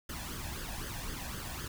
pink noise with flanger, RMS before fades -40 dBFS, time 0.09-1.68 s, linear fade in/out 5 ms, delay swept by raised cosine 0.61 to 1.2 ms, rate 3.9 Hz, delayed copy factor +0.65, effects none

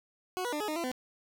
20% pulse tone with pitch steps, 367.5 / 487.1 / 298.8 / 422.1 / 307.4 / 337.9 / 253.9 Hz, F#4 / B4 / D4 / G#4 / D#4 / E4 / B3, -12 / -24 / +30 / +28 / -21 / +43 / +48 cents, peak -27 dBFS, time 0.37-0.916 s, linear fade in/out 0 ms, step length 78 ms, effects none

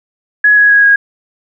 sine tone with pitch steps, 1682 / 1668.5 / 1655 / 1641.7 Hz, G#6 / G#6 / G#6 / G#6, +22 / +8 / -6 / -20 cents, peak -4 dBFS, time 0.44-0.96 s, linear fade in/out 5 ms, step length 130 ms, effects none

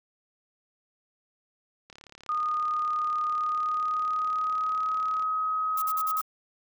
click train, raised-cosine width 0.2 ms, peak -30 dBFS, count 120, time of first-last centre 1.9-5.224 s, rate 35.8 Hz
sine tone with pitch glide, 1230 to 1266.8 Hz, D#6 to D#6, -20 to +31 cents, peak -25 dBFS, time 2.29-6.21 s, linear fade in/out 2 ms, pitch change +51 cents, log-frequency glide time 3.27-4.91 s
violet noise bursts, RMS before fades -35 dBFS, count 5, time 5.77-6.216 s, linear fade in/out 5 ms, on 50 ms, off 49 ms
effects none

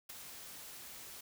white noise with ADSR envelope, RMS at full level -44 dBFS, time 0.09-1.21 s, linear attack 10 ms, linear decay 8 ms, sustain -6 dB, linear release 7 ms, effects none

